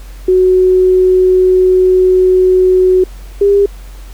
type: tone pair in turn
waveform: sine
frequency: 370 / 401.3 Hz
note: F#4 / G4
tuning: 0 / +41 cents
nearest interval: minor second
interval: 141 cents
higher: second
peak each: -5 dBFS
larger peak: neither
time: 0.28-3.04 / 3.41-3.66 s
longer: first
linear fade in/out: 5 ms
effects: added 46 Hz sine -27 dBFS peak until 4.13 s + pink hiss -41 dBFS RMS until 4.13 s